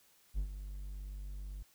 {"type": "tone with ADSR envelope", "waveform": "triangle", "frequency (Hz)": 49, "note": "G1", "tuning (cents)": 0, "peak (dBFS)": -28, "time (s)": [0.34, 1.63], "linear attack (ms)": 44, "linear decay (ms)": 87, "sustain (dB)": -11, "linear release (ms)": 7, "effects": ["white hiss -67 dBFS RMS until 1.74 s"]}